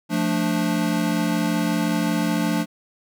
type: chord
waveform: square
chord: D minor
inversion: first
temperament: equal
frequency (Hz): 174.61 / 220 / 293.7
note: F3 / A3 / D4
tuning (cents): 0 / 0 / 0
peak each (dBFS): -25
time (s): 0.09-2.66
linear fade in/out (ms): 50
effects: none